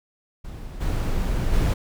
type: noise with level steps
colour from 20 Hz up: brown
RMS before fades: -35 / -23 / -19 dBFS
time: 0.44-1.74 s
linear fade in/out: 10 ms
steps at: 0.8 / 1.52 s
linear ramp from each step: 20 ms
effects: none